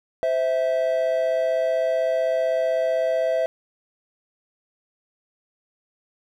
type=tone pair together; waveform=triangle; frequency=518.2 / 654 Hz; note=C5 / E5; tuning=-17 / -14 cents; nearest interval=major third; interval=403 cents; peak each=-22 / -19 dBFS; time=0.23-3.46 s; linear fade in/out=0 ms; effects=none